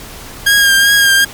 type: tone with vibrato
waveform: sawtooth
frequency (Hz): 1618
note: G#6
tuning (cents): -46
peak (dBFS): -3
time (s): 0.46-1.25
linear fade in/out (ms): 10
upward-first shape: triangle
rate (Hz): 2.6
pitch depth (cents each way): 35
effects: pink hiss -31 dBFS RMS until 1.33 s + MP3 96 kbps